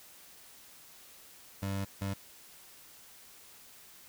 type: tone bursts at uneven times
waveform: 25% pulse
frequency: 98 Hz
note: G2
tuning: in tune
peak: -29 dBFS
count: 2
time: 1.62-1.85 / 2.01-2.14 s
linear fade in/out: 10 ms
effects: white hiss -55 dBFS RMS until 4.08 s